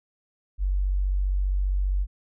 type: tone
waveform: sine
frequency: 47.51 Hz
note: F#1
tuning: 47 cents sharp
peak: -21 dBFS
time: 0.58-2.07 s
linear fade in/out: 50 ms
effects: none